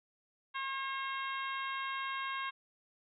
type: harmonic tone with a mistuned harmonic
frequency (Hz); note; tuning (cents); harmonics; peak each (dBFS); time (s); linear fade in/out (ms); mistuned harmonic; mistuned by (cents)
538; C5; +48; 2 / 3 / 4 / 5 / 6 / 7; -38 / -42 / -44 / -46 / -48 / -49; 0.54-2.51; 20; 5; +22
effects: none